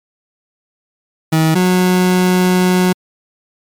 30% pulse tone pair in turn, 159.3 / 182.53 Hz, D#3 / F#3, +41 / -23 cents, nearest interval major second, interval 236 cents, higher second, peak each -7 dBFS, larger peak neither, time 1.32-1.55 / 1.55-2.93 s, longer second, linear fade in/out 10 ms, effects MP3 96 kbps

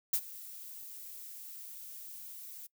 violet noise with ADSR envelope, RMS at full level -27 dBFS, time 0.13-2.67 s, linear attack 7 ms, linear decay 62 ms, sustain -20 dB, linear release 10 ms, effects noise-tail reverb RT60 0.1 s tail -22 dB re dry

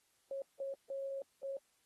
sine tone bursts at uneven times, 546 Hz, C#5, 26 cents flat, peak -38 dBFS, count 4, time 0.31-0.42 / 0.6-0.74 / 0.9-1.22 / 1.43-1.57 s, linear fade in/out 2 ms, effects white hiss -75 dBFS RMS until 1.85 s + AAC 32 kbps

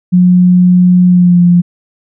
sine tone with pitch glide, 180 to 175.18 Hz, F#3 to F3, -47 to +6 cents, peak -3 dBFS, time 0.12-1.62 s, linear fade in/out 20 ms, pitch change -47 cents, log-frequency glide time 1.08-1.41 s, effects none

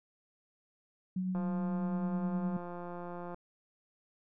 sine tone with tremolo, 185 Hz, F#3, in tune, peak -30 dBFS, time 1.16-2.57 s, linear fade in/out 5 ms, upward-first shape triangle, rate 9.4 Hz, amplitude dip 30%
click train, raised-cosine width 1 ms, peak -30 dBFS, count 350, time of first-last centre 1.35-3.344 s, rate 175 Hz
effects none

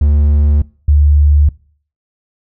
triangle / sine tone pair in turn, 73.3 / 73.3 Hz, D2 / D2, -3 / -3 cents, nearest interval unison, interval 0 cents, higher neither, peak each -5 dBFS, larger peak neither, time 0.01-0.62 / 0.88-1.49 s, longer neither, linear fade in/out 5 ms, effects noise-tail reverb RT60 0.5 s tail -23 dB re dry

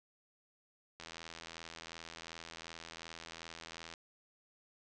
click train, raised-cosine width 0.2 ms, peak -29 dBFS, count 244, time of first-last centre 1-3.938 s, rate 82.7 Hz, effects resampled to 22050 Hz + 11-bit

